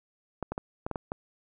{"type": "clicks", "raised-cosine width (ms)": 1, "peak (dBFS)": -18, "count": 7, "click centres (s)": [0.427, 0.52, 0.579, 0.865, 0.913, 0.958, 1.119], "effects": []}